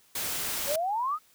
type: noise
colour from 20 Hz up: white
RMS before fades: -32 dBFS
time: 0.15-0.76 s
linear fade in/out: 5 ms
type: exponential sweep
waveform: sine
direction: up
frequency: 536 to 1300 Hz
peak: -26 dBFS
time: 0.66-1.19 s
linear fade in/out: 50 ms
effects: white hiss -62 dBFS RMS until 1.34 s